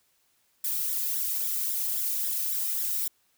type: noise with flanger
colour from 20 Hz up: violet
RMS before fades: -29 dBFS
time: 0.64-3.08 s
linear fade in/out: 5 ms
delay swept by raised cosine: 0.54 to 1.64 ms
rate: 3.7 Hz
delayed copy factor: +0.8
effects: white hiss -69 dBFS RMS until 3.37 s